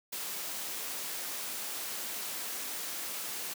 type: noise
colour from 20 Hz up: white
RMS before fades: -38 dBFS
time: 0.12-3.54 s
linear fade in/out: 10 ms
effects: high-pass 200 Hz 12 dB/octave